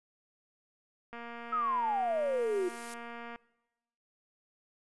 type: click train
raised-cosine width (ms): 0.5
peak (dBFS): -30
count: 525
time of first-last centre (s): 1.13-3.36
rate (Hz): 235
type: noise with exponential growth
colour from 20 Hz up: blue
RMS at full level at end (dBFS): -43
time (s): 1.37-2.94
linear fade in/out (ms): 2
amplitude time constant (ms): 340
type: exponential sweep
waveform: sine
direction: down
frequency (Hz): 1318.5 to 350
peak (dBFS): -28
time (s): 1.52-2.69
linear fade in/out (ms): 10
effects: noise-tail reverb RT60 1.0 s tail -22 dB re dry + resampled to 24000 Hz